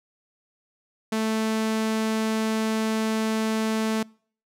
sawtooth tone, 220 Hz, A3, in tune, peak -19 dBFS, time 1.12-4.03 s, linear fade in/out 5 ms, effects noise-tail reverb RT60 0.5 s tail -26 dB re dry + low-pass 12000 Hz 12 dB/octave

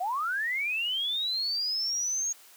sine linear sweep, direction up, 683 to 6620 Hz, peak -27 dBFS, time 0-2.33 s, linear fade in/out 10 ms, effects white hiss -54 dBFS RMS until 2.56 s + high-pass 400 Hz 12 dB/octave

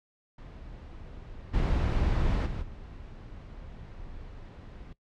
brown noise with level steps, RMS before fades -44 / -26 / -34 / -44 dBFS, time 0.38-4.93 s, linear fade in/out 5 ms, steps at 1.53 / 2.45 / 2.61 s, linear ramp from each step 20 ms, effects noise-tail reverb RT60 0.1 s tail -19 dB re dry + low-pass 4000 Hz 12 dB/octave

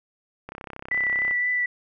click train, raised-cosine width 0.5 ms, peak -21 dBFS, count 28, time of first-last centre 0.49-1.311 s, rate 32.9 Hz
sine tone with vibrato, 1975.5 Hz, B6, in tune, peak -21 dBFS, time 0.91-1.66 s, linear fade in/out 5 ms, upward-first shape triangle, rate 3.8 Hz, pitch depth 15 cents each way
effects none

